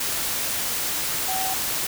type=tone in noise; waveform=sine; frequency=760 Hz; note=F#5; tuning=46 cents sharp; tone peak=-27 dBFS; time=1.28-1.54 s; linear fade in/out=5 ms; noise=white; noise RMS=-26 dBFS; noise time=0-1.87 s; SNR=-4 dB; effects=none